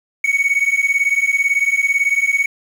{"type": "beating tone pair", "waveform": "triangle", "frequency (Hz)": [2221, 2239], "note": ["C#7", "C#7"], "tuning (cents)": [3, 17], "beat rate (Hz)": 18, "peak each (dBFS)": -15, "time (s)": [0.24, 2.46], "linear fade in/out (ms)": 5, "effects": ["7-bit"]}